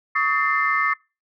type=tone cluster; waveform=sine; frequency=1126 / 1272 / 1789 / 2086 Hz; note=C#6 / D#6 / A6 / C7; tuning=+27 / +38 / +28 / -6 cents; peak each=-23 dBFS; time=0.15-0.94 s; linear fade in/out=10 ms; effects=noise-tail reverb RT60 0.3 s tail -25 dB re dry + tanh soft clip ceiling -7 dBFS